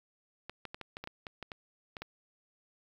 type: clicks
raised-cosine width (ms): 0.3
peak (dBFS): -25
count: 12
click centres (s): 0.496 / 0.653 / 0.745 / 0.813 / 0.969 / 1.04 / 1.074 / 1.268 / 1.427 / 1.518 / 1.968 / 2.02
effects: 9-bit